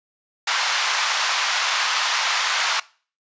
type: band-pass noise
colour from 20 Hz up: pink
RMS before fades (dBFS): -22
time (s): 0.47-2.8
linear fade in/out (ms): 5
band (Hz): 910 to 6300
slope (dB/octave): 24
effects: noise-tail reverb RT60 0.4 s tail -21 dB re dry + resampled to 16000 Hz